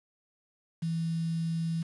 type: tone with quantisation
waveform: sine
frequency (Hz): 164.81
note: E3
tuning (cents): 0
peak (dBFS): -28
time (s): 0.82-1.83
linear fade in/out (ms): 10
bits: 8
effects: resampled to 24000 Hz

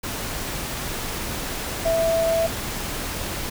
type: tone in noise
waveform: sine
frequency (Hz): 659.3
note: E5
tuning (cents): 0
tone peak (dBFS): -18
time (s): 1.85-2.47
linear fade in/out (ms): 10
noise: pink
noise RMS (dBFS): -29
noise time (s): 0.03-3.5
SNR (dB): +8
effects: none

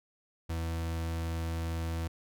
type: tone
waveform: 40% pulse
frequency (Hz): 82.41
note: E2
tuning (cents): 0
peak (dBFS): -31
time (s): 0.49-2.08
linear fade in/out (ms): 10
effects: none

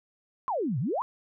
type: exponential two-way sweep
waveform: sine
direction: down then up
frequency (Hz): 1108.7 to 113.9 to 1108.7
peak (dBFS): -26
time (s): 0.48-1.02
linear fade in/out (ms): 0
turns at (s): 0.79
effects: none

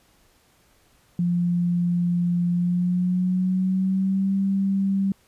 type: tone with pitch glide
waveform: sine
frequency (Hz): 174.7 to 194.96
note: F3 to G3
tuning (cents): +1 to -9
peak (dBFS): -19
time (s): 1.19-5.12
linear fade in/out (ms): 2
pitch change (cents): +190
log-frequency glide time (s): 2.51-4.35
effects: pink hiss -60 dBFS RMS until 5.27 s + resampled to 32000 Hz

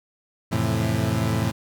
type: chord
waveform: 30% pulse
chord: F major seventh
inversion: none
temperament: equal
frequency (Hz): 87.31 / 110 / 130.81 / 164.81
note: F2 / A2 / C3 / E3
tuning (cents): 0 / 0 / 0 / 0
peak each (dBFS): -27 / -21 / -25 / -26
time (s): 0.51-1.52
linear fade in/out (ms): 20
effects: none

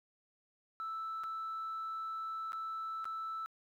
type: tone with dropouts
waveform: sine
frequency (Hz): 1318.5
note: E6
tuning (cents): 0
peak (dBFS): -36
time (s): 0.8-3.46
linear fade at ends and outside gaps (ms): 0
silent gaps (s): 1.236-1.24 / 2.521-2.531 / 3.044-3.054
effects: tanh soft clip ceiling -35 dBFS + 12-bit

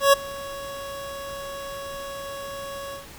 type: tone with ADSR envelope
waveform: 25% pulse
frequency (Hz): 556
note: C#5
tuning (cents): +5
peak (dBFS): -7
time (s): 0-3.07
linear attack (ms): 130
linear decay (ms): 13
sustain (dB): -22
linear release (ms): 140
effects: pink hiss -44 dBFS RMS until 3.18 s

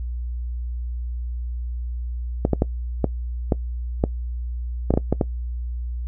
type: clicks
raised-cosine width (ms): 2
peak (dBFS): -4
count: 11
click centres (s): 2.451 / 2.533 / 2.621 / 3.043 / 3.522 / 4.039 / 4.906 / 4.939 / 4.975 / 5.126 / 5.212
effects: noise-tail reverb RT60 0.1 s tail -21 dB re dry + added 60 Hz sine -25 dBFS peak until 6.07 s

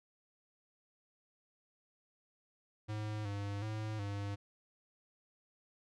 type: tone with pitch steps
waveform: square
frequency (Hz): 106.8 / 101 / 108.3 / 100.9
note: G#2 / G#2 / A2 / G#2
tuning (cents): +49 / -48 / -27 / -49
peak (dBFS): -38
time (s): 2.88-4.36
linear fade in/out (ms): 20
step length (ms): 370
effects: low-pass 6000 Hz 12 dB/octave

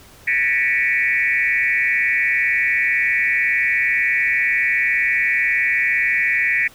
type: tone with frequency modulation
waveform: sine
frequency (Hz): 2093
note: C7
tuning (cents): 0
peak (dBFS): -15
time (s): 0.27-6.68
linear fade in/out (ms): 10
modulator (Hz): 136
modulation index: 2.3
effects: pink hiss -46 dBFS RMS until 6.74 s

